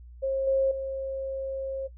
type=tone with level steps; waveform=sine; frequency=537 Hz; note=C5; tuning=45 cents sharp; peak=-24 / -20 / -29 dBFS; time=0.22-1.88 s; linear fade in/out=20 ms; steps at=0.47 / 0.71 s; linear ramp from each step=5 ms; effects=noise-tail reverb RT60 0.1 s tail -20 dB re dry + added 60 Hz sine -44 dBFS peak until 1.97 s